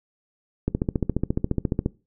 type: click train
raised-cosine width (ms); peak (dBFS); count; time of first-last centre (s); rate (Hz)
3; -9; 18; 0.68-1.861; 14.4
effects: noise-tail reverb RT60 0.3 s tail -21 dB re dry